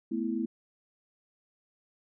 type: chord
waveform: sine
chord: A suspended second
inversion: none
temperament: equal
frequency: 220 / 246.9 / 329.6 Hz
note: A3 / B3 / E4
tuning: 0 / 0 / 0 cents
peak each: -33 dBFS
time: 0.11-0.46 s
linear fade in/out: 10 ms
effects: none